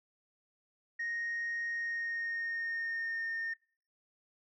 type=tone with pitch glide; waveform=sine; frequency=1864.7 to 1826.3 Hz; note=A#6 to A#6; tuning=0 to -36 cents; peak=-32 dBFS; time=0.99-3.54 s; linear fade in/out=10 ms; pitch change=-36 cents; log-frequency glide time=1.68-3.3 s; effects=noise-tail reverb RT60 0.5 s tail -25 dB re dry + tanh soft clip ceiling -31 dBFS